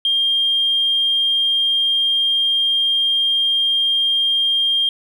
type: tone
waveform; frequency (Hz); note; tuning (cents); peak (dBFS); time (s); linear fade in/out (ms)
triangle; 3207; G7; +39; -11; 0.05-4.89; 2
effects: tanh soft clip ceiling -12 dBFS